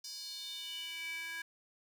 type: tone with high-pass filter sweep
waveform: square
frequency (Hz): 329.6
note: E4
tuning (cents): 0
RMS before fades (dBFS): -43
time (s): 0.04-1.42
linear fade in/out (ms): 5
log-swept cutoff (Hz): 5200 to 1800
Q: 5.3
effects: none